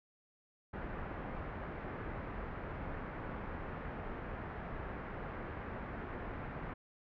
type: low-pass noise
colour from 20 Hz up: pink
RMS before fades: -43 dBFS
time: 0.73-6.74 s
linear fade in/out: 10 ms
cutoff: 1900 Hz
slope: 24 dB/octave
effects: none